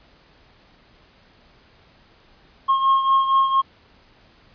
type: beating tone pair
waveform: triangle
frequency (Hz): 1076 / 1080.3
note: C6 / C#6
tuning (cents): +48 / -45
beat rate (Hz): 4.3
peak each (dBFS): -14 / -21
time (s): 2.68-3.62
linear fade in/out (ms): 20
effects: pink hiss -54 dBFS RMS until 4.54 s + resampled to 11025 Hz